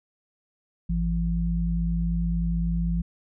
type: tone pair together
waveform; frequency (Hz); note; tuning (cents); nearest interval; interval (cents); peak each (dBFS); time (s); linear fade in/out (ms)
sine; 53.42 / 169.6; G#1 / E3; +50 / +50; octave + minor sixth; 2000; -25; 0.89-3.02; 10
effects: none